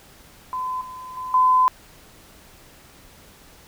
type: tone with level steps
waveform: sine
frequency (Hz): 1018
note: C6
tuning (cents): -48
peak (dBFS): -24 / -34 / -28 / -13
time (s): 0.53-1.68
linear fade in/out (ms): 0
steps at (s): 0.81 / 1.17 / 1.34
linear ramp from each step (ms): 2
effects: pink hiss -49 dBFS RMS until 3.67 s